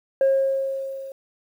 sine tone with level ramp, 540 Hz, C#5, 45 cents flat, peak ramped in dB -12 to -33 dBFS, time 0.21-1.12 s, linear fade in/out 2 ms, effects tanh soft clip ceiling -13 dBFS + 9-bit

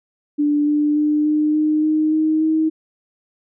sine tone with pitch steps, 293.8 / 296.9 / 300 / 303.1 / 306.3 / 309.5 / 312.7 / 316 Hz, D4 / D4 / D4 / D#4 / D#4 / D#4 / D#4 / D#4, +1 / +19 / +37 / -45 / -27 / -9 / +9 / +27 cents, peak -14 dBFS, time 0.38-2.7 s, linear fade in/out 20 ms, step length 290 ms, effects none

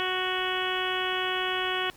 harmonic tone, 370 Hz, F#4, in tune, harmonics 1 / 2 / 3 / 4 / 5 / 6 / 7 / 8 / 9, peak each -33 / -35 / -34 / -34 / -35 / -39 / -37 / -34 / -36 dBFS, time 0-1.9 s, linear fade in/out 0 ms, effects pink hiss -54 dBFS RMS until 1.96 s

